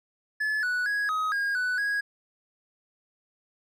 triangle tone with pitch steps, 1721 / 1477 / 1662 / 1263 / 1628 / 1491 / 1653 Hz, A6 / F#6 / G#6 / D#6 / G#6 / F#6 / G#6, -39 / -3 / +1 / +26 / -35 / +13 / -9 cents, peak -23 dBFS, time 0.4-2.01 s, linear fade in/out 10 ms, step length 230 ms, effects none

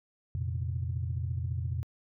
sine chord, F suspended fourth, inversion none, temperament just, 87.31 / 116.41 / 130.96 Hz, F2 / Bb2 / C3, 0 / -2 / +2 cents, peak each -32 / -35 / -36 dBFS, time 0.35-1.83 s, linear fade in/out 0 ms, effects tanh soft clip ceiling -21 dBFS

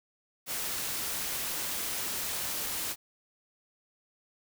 white noise, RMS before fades -34 dBFS, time 0.46-2.96 s, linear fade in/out 50 ms, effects none

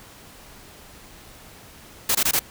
white noise bursts, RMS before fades -20 dBFS, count 4, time 2.09-2.393 s, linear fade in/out 5 ms, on 60 ms, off 21 ms, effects pink hiss -46 dBFS RMS until 2.5 s

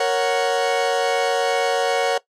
40% pulse chord, F# major, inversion first, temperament equal, 466.2 / 554.4 / 740 Hz, A#4 / C#5 / F#5, 0 / 0 / 0 cents, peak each -21 dBFS, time 0-2.18 s, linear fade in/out 5 ms, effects noise-tail reverb RT60 0.1 s tail -18 dB re dry + low-pass 7000 Hz 12 dB/octave

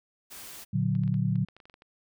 white noise, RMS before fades -44 dBFS, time 0.3-0.65 s, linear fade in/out 20 ms
sine chord, Bb augmented, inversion none, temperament equal, 116.54 / 146.83 / 185 Hz, Bb2 / D3 / F#3, 0 / 0 / 0 cents, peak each -28 dBFS, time 0.73-1.45 s, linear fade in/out 10 ms
clicks, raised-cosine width 0.3 ms, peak -36 dBFS, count 12, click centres 0.952 / 1.036 / 1.078 / 1.142 / 1.357 / 1.486 / 1.566 / 1.602 / 1.655 / 1.698 / 1.741 / 1.821 s
effects none

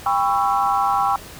sine chord, C# half-diminished seventh, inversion second, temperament just, 798.3 / 997.9 / 1108.7 / 1330.5 Hz, G5 / B5 / C#6 / E6, +31 / +18 / 0 / +16 cents, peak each -19 / -24 / -22 / -24 dBFS, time 0.06-1.16 s, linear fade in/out 2 ms, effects pink hiss -39 dBFS RMS until 1.39 s

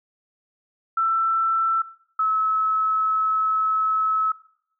sine tone pair in turn, 1334 / 1294.5 Hz, E6 / E6, +20 / -32 cents, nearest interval minor second, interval 52 cents, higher first, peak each -18 / -18 dBFS, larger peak neither, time 0.97-1.82 / 2.19-4.32 s, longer second, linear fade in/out 5 ms, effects noise-tail reverb RT60 0.7 s tail -20 dB re dry

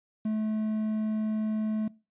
triangle tone with quantisation, 216.4 Hz, A3, 29 cents flat, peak -24 dBFS, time 0.25-1.88 s, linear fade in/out 5 ms, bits 9, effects noise-tail reverb RT60 0.3 s tail -21 dB re dry + resampled to 8000 Hz

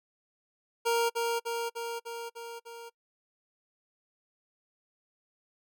25% pulse tone with echo, 466.4 Hz, A#4, 1 cent sharp, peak -21 dBFS, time 0.85-1.1 s, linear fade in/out 20 ms, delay 300 ms, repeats 6, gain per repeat -3 dB, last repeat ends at 2.9 s, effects noise-tail reverb RT60 0.1 s tail -24 dB re dry

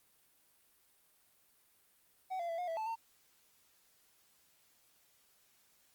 triangle tone with pitch steps, 752 / 686 / 667 / 715 / 658 / 876 / 908 Hz, F#5 / F5 / E5 / F5 / E5 / A5 / A#5, +28 / -31 / +20 / +41 / -3 / -8 / -46 cents, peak -34 dBFS, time 2.3-2.958 s, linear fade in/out 20 ms, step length 94 ms, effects white hiss -70 dBFS RMS until 5.94 s + Opus 32 kbps

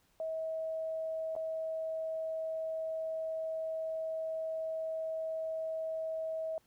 sine tone with dropouts, 642 Hz, E5, 46 cents flat, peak -34 dBFS, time 0.2-6.58 s, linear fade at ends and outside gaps 1 ms, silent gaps 1.353-1.363 s, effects pink hiss -71 dBFS RMS until 6.66 s

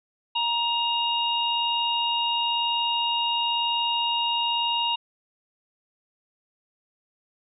harmonic tone, 941 Hz, A#5, 16 cents sharp, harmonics 1 / 3 / 4, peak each -26 / -25 / -31 dBFS, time 0.35-4.96 s, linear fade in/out 10 ms, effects none

